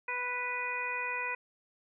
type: harmonic tone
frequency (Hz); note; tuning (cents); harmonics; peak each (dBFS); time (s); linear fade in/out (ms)
493.9; B4; 0; 1 / 2 / 3 / 4 / 5; -44 / -38 / -41 / -38 / -36; 0.08-1.35; 5
effects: none